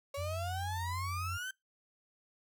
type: exponential sweep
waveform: 35% pulse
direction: up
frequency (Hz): 552 to 1568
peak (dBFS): -36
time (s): 0.14-1.51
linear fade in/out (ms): 5
type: tone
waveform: sine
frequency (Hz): 90.3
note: F#2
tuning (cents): -42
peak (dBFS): -37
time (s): 0.17-1.38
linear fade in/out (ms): 20
effects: noise-tail reverb RT60 0.2 s tail -24 dB re dry